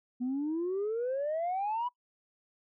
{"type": "exponential sweep", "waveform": "sine", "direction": "up", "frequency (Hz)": [241.9, 1000], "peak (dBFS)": -28, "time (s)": [0.2, 1.89], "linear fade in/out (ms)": 20, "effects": ["noise-tail reverb RT60 0.1 s tail -23 dB re dry", "tanh soft clip ceiling -27 dBFS"]}